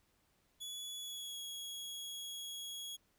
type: tone with pitch glide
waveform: sawtooth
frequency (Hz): 3403 to 3327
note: G#7 to G#7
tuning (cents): +41 to +2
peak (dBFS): -40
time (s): 0.6-2.97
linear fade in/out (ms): 20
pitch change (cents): -39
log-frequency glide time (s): 0.99-1.39
effects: pink hiss -75 dBFS RMS until 3.18 s